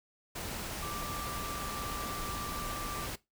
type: tone in noise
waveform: sine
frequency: 1174.7 Hz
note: D6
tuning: in tune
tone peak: -40 dBFS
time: 0.82-3.06 s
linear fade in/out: 10 ms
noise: pink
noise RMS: -39 dBFS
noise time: 0.35-3.16 s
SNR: -4 dB
effects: noise-tail reverb RT60 0.2 s tail -19 dB re dry